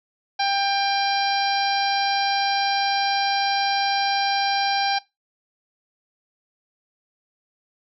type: harmonic tone with a mistuned harmonic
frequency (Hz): 794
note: G5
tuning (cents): +22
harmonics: 1 / 2 / 3 / 4 / 5 / 6 / 7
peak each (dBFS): -21 / -29 / -30 / -32 / -29 / -31 / -32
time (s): 0.39-4.99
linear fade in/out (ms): 10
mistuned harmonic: 5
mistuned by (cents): +28
effects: noise-tail reverb RT60 0.2 s tail -21 dB re dry